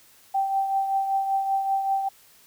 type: tone with tremolo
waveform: sine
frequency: 780 Hz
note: G5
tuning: 9 cents flat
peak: -19 dBFS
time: 0.34-2.09 s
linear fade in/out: 10 ms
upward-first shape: triangle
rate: 5.2 Hz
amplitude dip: 55%
effects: white hiss -55 dBFS RMS until 2.46 s